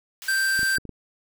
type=high-pass noise; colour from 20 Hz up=pink; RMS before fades=-39 dBFS; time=0.22-0.76 s; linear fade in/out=0 ms; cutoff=2200 Hz; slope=12 dB/octave
type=tone; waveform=square; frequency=1568 Hz; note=G6; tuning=in tune; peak=-21 dBFS; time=0.28-0.78 s; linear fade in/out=5 ms
type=clicks; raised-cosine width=3 ms; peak=-24 dBFS; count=5; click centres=0.592 / 0.631 / 0.783 / 0.853 / 0.893 s
effects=none